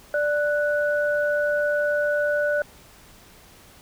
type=tone pair together; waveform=sine; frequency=588.9 / 1480 Hz; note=D5 / F#6; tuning=+5 / 0 cents; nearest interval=octave + major third; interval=1595 cents; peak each=-21 / -25 dBFS; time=0.14-2.62 s; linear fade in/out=2 ms; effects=pink hiss -50 dBFS RMS until 3.81 s